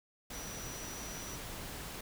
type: tone in noise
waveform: sine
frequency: 5860 Hz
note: F#8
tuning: 18 cents flat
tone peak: -47 dBFS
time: 0.33-1.36 s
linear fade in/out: 5 ms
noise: pink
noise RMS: -44 dBFS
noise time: 0.3-2.01 s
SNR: -6 dB
effects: none